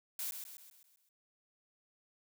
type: noise with echo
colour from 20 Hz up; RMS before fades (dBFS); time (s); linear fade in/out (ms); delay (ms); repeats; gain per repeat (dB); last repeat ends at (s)
blue; -39; 0.19-0.31; 2; 130; 6; -6; 1.09
effects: none